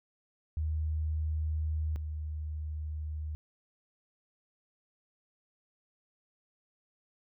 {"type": "tone pair in turn", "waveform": "sine", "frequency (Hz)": [77.78, 76.71], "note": ["D#2", "D#2"], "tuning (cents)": [0, -24], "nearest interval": "unison", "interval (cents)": 24, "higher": "first", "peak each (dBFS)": [-29, -34], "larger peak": "first", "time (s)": [[0.57, 1.96], [1.96, 3.35]], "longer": "neither", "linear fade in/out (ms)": 0, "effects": []}